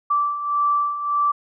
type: beating tone pair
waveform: sine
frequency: 1164 / 1165.7 Hz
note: D6 / D6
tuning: -16 / -13 cents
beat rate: 1.7 Hz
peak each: -25 / -19 dBFS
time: 0.1-1.32 s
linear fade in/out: 10 ms
effects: none